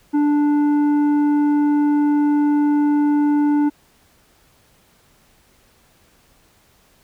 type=tone with tanh clipping; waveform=sine; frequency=293.4 Hz; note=D4; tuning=2 cents flat; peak=-15 dBFS; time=0.13-3.7 s; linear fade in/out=20 ms; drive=8 dB; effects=pink hiss -56 dBFS RMS until 7.03 s